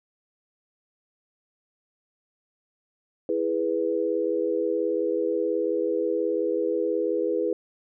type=chord; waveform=sine; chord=E major; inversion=none; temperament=equal; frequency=329.6 / 415.3 / 493.9 Hz; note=E4 / G#4 / B4; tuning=0 / 0 / 0 cents; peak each=-28 / -27 / -26 dBFS; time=3.29-7.53 s; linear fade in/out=2 ms; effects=none